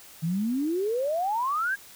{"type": "exponential sweep", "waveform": "sine", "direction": "up", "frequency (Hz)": [155.7, 1661.2], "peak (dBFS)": -24, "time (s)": [0.22, 1.76], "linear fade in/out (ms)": 20, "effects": ["white hiss -49 dBFS RMS until 1.95 s"]}